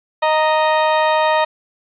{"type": "tone pair together", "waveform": "35% pulse", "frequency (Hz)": [622.3, 931.8], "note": ["D#5", "A#5"], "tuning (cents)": [0, -1], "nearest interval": "perfect fifth", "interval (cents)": 699, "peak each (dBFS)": -14, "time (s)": [0.22, 1.45], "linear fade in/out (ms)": 10, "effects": ["resampled to 8000 Hz", "8-bit"]}